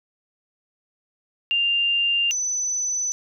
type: tone pair in turn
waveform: sine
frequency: 2794 / 6008 Hz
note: F7 / F#8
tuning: 0 / +26 cents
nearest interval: octave + minor second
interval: 1326 cents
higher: second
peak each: -18 / -22 dBFS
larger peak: first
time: 1.51-2.31 / 2.31-3.12 s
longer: second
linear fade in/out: 0 ms
effects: none